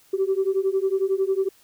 sine beating tone pair, 380 / 391 Hz, F#4 / G4, +46 / -4 cents, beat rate 11 Hz, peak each -22 dBFS, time 0.13-1.49 s, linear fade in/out 10 ms, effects tanh soft clip ceiling -13 dBFS + white hiss -57 dBFS RMS until 1.63 s

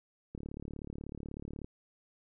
click train, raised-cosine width 3 ms, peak -29 dBFS, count 48, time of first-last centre 0.35-1.645 s, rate 36.3 Hz, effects none

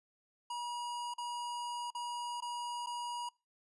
square tone with dropouts, 960 Hz, B5, 49 cents flat, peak -38 dBFS, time 0.5-3.29 s, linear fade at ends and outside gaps 5 ms, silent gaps 1.139-1.181 / 1.905-1.949 / 2.405-2.422 / 2.862-2.869 s, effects noise-tail reverb RT60 0.3 s tail -25 dB re dry + resampled to 24000 Hz

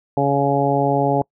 harmonic tone, 140 Hz, C#3, 18 cents sharp, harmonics 1 / 2 / 3 / 4 / 5 / 6, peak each -22 / -22 / -22 / -22 / -22 / -22 dBFS, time 0.17-1.22 s, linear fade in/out 2 ms, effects noise-tail reverb RT60 0.1 s tail -26 dB re dry

